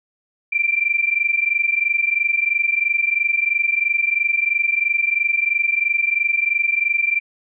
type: tone pair together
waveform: sine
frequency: 2349 / 2372 Hz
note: D7 / D7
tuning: 0 / +17 cents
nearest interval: unison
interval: 17 cents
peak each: -19 dBFS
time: 0.52-7.2 s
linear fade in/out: 10 ms
effects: none